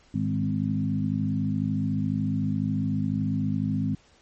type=harmonic tone with a mistuned harmonic; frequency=52 Hz; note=G#1; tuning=3 cents sharp; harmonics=2 / 3 / 4 / 5; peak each=-30 / -29 / -28 / -29 dBFS; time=0.14-3.95 s; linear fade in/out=5 ms; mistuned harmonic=4; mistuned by=-17 cents; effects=pink hiss -59 dBFS RMS until 4.21 s + MP3 32 kbps